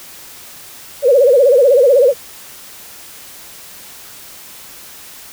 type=tone with vibrato; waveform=sine; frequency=523.3 Hz; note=C5; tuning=in tune; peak=-6 dBFS; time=1.02-2.14 s; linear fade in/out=50 ms; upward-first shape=sine; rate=16 Hz; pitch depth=170 cents each way; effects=white hiss -36 dBFS RMS until 5.32 s